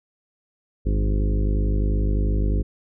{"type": "harmonic tone with a mistuned harmonic", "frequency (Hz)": 51.5, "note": "G#1", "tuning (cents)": -14, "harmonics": [1, 2, 3, 4, 5, 6, 7, 8, 10], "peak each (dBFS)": [-19, -27, -33, -31, -37, -33, -38, -35, -41], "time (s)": [0.85, 2.63], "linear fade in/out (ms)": 20, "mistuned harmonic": 2, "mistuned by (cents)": -53, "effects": []}